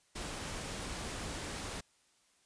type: noise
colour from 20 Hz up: pink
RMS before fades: -41 dBFS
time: 0.15-1.81 s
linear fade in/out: 10 ms
effects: white hiss -70 dBFS RMS until 2.45 s + resampled to 22050 Hz